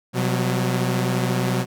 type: tone cluster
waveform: sawtooth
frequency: 126 / 182.9 / 197.3 Hz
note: B2 / F#3 / G3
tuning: +35 / -20 / +11 cents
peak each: -18 / -20 / -27 dBFS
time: 0.13-1.66 s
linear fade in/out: 50 ms
effects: none